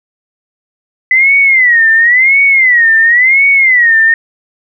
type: tone with vibrato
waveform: sine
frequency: 1999 Hz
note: B6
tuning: 20 cents sharp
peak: -4 dBFS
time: 1.11-4.14 s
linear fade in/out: 2 ms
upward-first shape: sine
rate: 0.95 Hz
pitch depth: 190 cents each way
effects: none